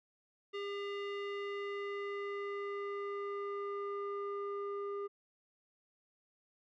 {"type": "tone with low-pass filter sweep", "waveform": "square", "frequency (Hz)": 403, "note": "G4", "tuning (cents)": 48, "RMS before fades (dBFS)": -40, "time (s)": [0.53, 5.08], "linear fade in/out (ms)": 20, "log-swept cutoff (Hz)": [3000, 1000], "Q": 1.9, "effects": []}